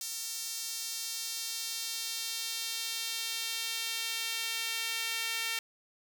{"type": "tone with high-pass filter sweep", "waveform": "sawtooth", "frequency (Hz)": 454.4, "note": "A#4", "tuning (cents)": -44, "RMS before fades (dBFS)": -36, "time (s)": [0.01, 5.59], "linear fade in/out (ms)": 2, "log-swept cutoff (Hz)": [5900, 2400], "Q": 1.3, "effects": []}